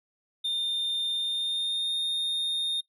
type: tone with pitch glide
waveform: triangle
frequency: 3619 to 3667 Hz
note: A7 to A#7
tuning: +48 to -29 cents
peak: -25 dBFS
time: 0.44-2.81 s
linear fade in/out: 10 ms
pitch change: +23 cents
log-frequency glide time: 1.14-1.94 s
effects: noise-tail reverb RT60 0.1 s tail -17 dB re dry